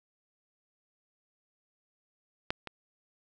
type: clicks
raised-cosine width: 0.3 ms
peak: -13 / -23 dBFS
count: 2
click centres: 2.505 / 2.673 s
effects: none